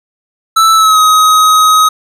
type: tone with pitch glide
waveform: square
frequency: 1318.5 to 1263.3 Hz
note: E6 to D#6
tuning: 0 to +26 cents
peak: -5 dBFS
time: 0.56-1.89 s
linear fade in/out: 10 ms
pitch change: -74 cents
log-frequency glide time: 0.74-0.99 s
effects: low-pass 12000 Hz 12 dB/octave + 7-bit